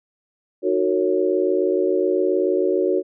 sine chord, D# minor seventh, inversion none, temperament equal with one note detuned, 311.1 / 370 / 457.1 / 554.4 Hz, D#4 / F#4 / A#4 / C#5, 0 / 0 / -34 / 0 cents, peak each -25 / -19 / -24 / -24 dBFS, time 0.62-3.03 s, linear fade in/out 50 ms, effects none

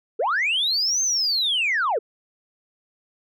sine linear two-way sweep, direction up then down, 378.7 to 6370 to 378.7 Hz, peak -18 dBFS, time 0.19-1.99 s, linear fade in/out 10 ms, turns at 1.02 s, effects tanh soft clip ceiling -16 dBFS

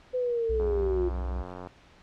sine linear sweep, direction down, 510 to 349.2 Hz, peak -25 dBFS, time 0.13-1.1 s, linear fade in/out 20 ms
triangle tone, 62.2 Hz, B1, 13 cents sharp, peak -27 dBFS, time 0.49-1.43 s, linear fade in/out 10 ms
click train, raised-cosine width 1 ms, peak -26 dBFS, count 98, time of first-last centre 0.6-1.672 s, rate 90.5 Hz
effects pink hiss -56 dBFS RMS until 2.02 s + low-pass 4000 Hz 12 dB/octave

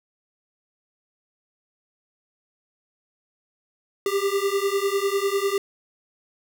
square beating tone pair, 392 / 402 Hz, G4 / G4, 0 / +44 cents, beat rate 10 Hz, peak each -25 dBFS, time 4.06-5.58 s, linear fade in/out 2 ms, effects none

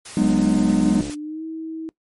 white noise, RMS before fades -36 dBFS, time 0.05-1.15 s, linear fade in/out 10 ms
triangle chord, G# minor seventh, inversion third, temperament equal with one note detuned, 185 / 207.7 / 246.9 / 304 Hz, F#3 / G#3 / B3 / D#4, 0 / 0 / 0 / -40 cents, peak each -19 / -17 / -19 / -19 dBFS, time 0.17-1.01 s, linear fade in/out 2 ms
click train, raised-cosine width 2 ms, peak -19 dBFS, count 63, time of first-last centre 0.22-1.097 s, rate 70.7 Hz
sine tone with pitch glide, 296.4 to 321.4 Hz, D4 to E4, +16 to -44 cents, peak -27 dBFS, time 0.83-1.89 s, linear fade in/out 0 ms, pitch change +140 cents, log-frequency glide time 1.16-1.44 s
effects noise-tail reverb RT60 0.1 s tail -20 dB re dry + MP3 48 kbps

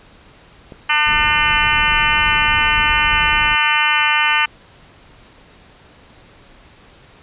click, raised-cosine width 2 ms, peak -21 dBFS, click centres 0.722 s
harmonic tone, 300.2 Hz, D4, 38 cents sharp, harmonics 3 / 4 / 5 / 6 / 7 / 8 / 9 / 10, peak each -21 / -21 / -21 / -21 / -21 / -21 / -21 / -21 dBFS, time 0.89-4.46 s, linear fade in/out 10 ms
brown noise, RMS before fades -27 dBFS, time 1.06-3.56 s, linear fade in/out 20 ms
effects pink hiss -46 dBFS RMS until 7.22 s + resampled to 8000 Hz

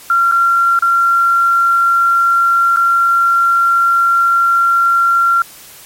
sine tone with dropouts, 1374 Hz, F6, 29 cents flat, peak -8 dBFS, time 0.1-5.42 s, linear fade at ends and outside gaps 2 ms, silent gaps 0.314-0.321 / 0.79-0.823 / 2.762-2.77 s, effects white hiss -37 dBFS RMS until 5.85 s + MP3 64 kbps

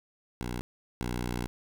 10% pulse tone pair in turn, 60.4 / 60.4 Hz, B1 / B1, -38 / -38 cents, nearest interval unison, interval 0 cents, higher neither, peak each -25 / -23 dBFS, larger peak second, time 0.41-0.61 / 1.01-1.47 s, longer second, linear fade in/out 0 ms, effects none

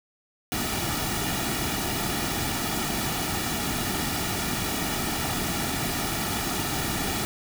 pink noise with comb filter, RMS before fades -28 dBFS, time 0.52-7.25 s, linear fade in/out 0 ms, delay 1.9 ms, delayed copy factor -0.6, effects none

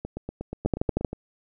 two click trains, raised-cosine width 2 ms, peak -9 / -19 dBFS, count 6 / 10, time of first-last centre 0.66-1.048 / 0.05-1.13 s, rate 12.9 / 8.33 Hz, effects none

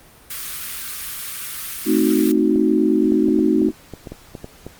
white high-pass noise, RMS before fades -29 dBFS, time 0.3-2.32 s, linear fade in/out 5 ms, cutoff 1100 Hz, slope 96 dB/octave
sine chord, A diminished seventh, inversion none, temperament equal, 220 / 261.6 / 311.1 / 370 Hz, A3 / C4 / Eb4 / Gb4, 0 / 0 / 0 / 0 cents, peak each -20 / -20 / -17 / -20 dBFS, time 1.85-3.72 s, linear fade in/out 50 ms
clicks, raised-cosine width 2 ms, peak -18 dBFS, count 12, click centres 2.559 / 3.12 / 3.285 / 3.391 / 3.618 / 3.688 / 3.937 / 4.072 / 4.12 / 4.352 / 4.444 / 4.666 s
effects pink hiss -47 dBFS RMS until 4.79 s + Opus 32 kbps

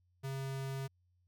square tone, 135.1 Hz, C#3, 44 cents flat, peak -38 dBFS, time 0.23-0.88 s, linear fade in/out 20 ms, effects added 89 Hz sine -70 dBFS peak until 1.27 s

